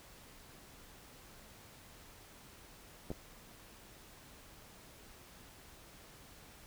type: clicks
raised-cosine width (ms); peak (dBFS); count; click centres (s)
2; -27; 2; 3.104 / 3.115
effects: pink hiss -57 dBFS RMS until 6.66 s